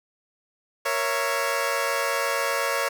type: chord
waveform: 15% pulse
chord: A# diminished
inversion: none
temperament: equal with one note detuned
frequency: 466.2 / 554.4 / 666.5 Hz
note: A#4 / C#5 / E5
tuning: 0 / 0 / +19 cents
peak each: -23 / -19 / -24 dBFS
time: 0.85-2.89 s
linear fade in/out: 10 ms
effects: none